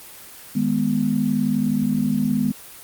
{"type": "chord", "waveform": "sine", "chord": "G# minor", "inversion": "second", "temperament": "equal", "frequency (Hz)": [155.56, 207.7, 246.9], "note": ["D#3", "G#3", "B3"], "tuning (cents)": [0, 0, 0], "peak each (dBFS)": [-26, -21, -21], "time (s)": [0.55, 2.52], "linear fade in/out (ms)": 10, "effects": ["white hiss -41 dBFS RMS until 2.83 s", "Opus 24 kbps"]}